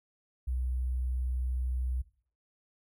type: tone with sample-and-hold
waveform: sine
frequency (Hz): 62.9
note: B1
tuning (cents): +32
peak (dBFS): -29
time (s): 0.47-2.02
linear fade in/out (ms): 10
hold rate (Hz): 11025
effects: noise-tail reverb RT60 0.5 s tail -19 dB re dry